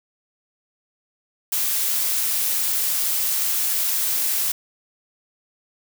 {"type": "noise", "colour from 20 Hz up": "blue", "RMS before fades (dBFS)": -22, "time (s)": [1.52, 4.52], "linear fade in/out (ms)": 5, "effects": []}